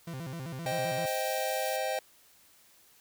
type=tone with vibrato; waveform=40% pulse; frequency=148 Hz; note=D3; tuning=14 cents sharp; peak=-36 dBFS; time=0.07-1.06 s; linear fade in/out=5 ms; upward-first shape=square; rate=7.7 Hz; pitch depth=220 cents each way
type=chord; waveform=square; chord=C minor; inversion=none; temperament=just; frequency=523.3 / 627.9 / 784.9 Hz; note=C5 / Eb5 / G5; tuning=0 / +16 / +2 cents; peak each=-35 dBFS; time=0.66-1.99 s; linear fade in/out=2 ms
type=high-pass noise; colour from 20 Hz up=white; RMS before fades=-42 dBFS; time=1.06-1.77 s; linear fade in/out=10 ms; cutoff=2900 Hz; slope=48 dB/octave
effects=white hiss -61 dBFS RMS until 3 s